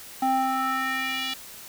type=tone with band-pass filter sweep; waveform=square; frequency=263 Hz; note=C4; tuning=9 cents sharp; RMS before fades=-26 dBFS; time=0.22-1.34 s; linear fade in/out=5 ms; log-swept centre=690 to 3400 Hz; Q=2.5; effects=white hiss -43 dBFS RMS until 1.68 s